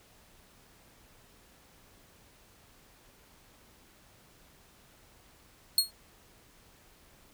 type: tone with exponential decay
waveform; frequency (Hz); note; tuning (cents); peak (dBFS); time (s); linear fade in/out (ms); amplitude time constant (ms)
sawtooth; 4300; C8; +47; -15; 5.78-5.91; 2; 28
effects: pink hiss -60 dBFS RMS until 7.33 s